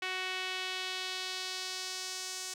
sawtooth tone with band-pass filter sweep, 372 Hz, F#4, 9 cents sharp, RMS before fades -38 dBFS, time 0.02-2.54 s, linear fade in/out 5 ms, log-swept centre 2500 to 6600 Hz, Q 1.6, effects none

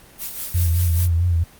blue noise with tremolo, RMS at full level -27 dBFS, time 0.18-1.09 s, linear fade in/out 50 ms, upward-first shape sine, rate 5.1 Hz, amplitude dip 55%
sine tone with vibrato, 85.9 Hz, F2, 28 cents flat, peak -15 dBFS, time 0.54-1.44 s, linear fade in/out 10 ms, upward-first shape sine, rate 4.5 Hz, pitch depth 66 cents each way
effects pink hiss -47 dBFS RMS until 1.59 s + Opus 24 kbps

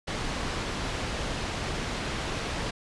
pink low-pass noise, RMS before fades -32 dBFS, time 0.07-2.71 s, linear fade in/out 10 ms, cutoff 5100 Hz, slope 12 dB/octave, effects resampled to 24000 Hz

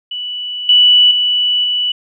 sine tone with level steps, 2960 Hz, F#7, in tune, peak -20 / -5 / -11 / -13 dBFS, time 0.11-1.92 s, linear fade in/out 5 ms, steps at 0.69 / 1.11 / 1.64 s, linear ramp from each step 2 ms, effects none

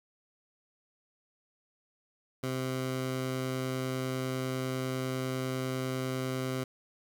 15% pulse tone, 130 Hz, C3, 11 cents flat, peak -25 dBFS, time 2.43-6.64 s, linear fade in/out 5 ms, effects 11-bit

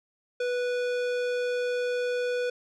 sine tone with tanh clipping, 492 Hz, B4, 7 cents flat, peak -28 dBFS, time 0.4-2.5 s, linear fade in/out 5 ms, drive 18 dB, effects none

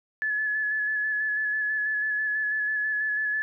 sine tone with vibrato, 1715 Hz, A6, 45 cents flat, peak -24 dBFS, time 0.22-3.42 s, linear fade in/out 0 ms, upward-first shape square, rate 6.1 Hz, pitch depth 18 cents each way, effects none

